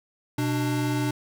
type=tone pair together; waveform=square; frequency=124.7 / 296.6 Hz; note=B2 / D4; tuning=+17 / +17 cents; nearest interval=octave + minor third; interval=1500 cents; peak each=-27 dBFS; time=0.38-1.11 s; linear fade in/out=5 ms; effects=none